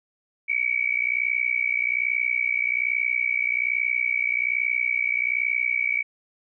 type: tone with amplitude modulation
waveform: sine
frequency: 2276 Hz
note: C#7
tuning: 45 cents sharp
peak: -17 dBFS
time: 0.48-6.03 s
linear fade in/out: 20 ms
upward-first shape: sine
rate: 61.2 Hz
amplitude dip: 95%
effects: none